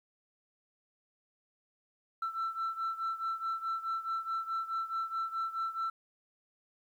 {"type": "beating tone pair", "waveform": "sine", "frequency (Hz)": [1334, 1338.7], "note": ["E6", "E6"], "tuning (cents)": [20, 26], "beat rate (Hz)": 4.7, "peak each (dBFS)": [-33, -36], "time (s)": [2.22, 5.9], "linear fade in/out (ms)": 5, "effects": ["tanh soft clip ceiling -29 dBFS", "11-bit"]}